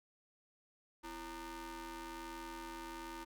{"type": "ring-modulated tone", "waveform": "sawtooth", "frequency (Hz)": 293.7, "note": "D4", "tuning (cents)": 0, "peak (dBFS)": -38, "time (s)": [1.03, 3.25], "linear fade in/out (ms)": 20, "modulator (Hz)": 628, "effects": []}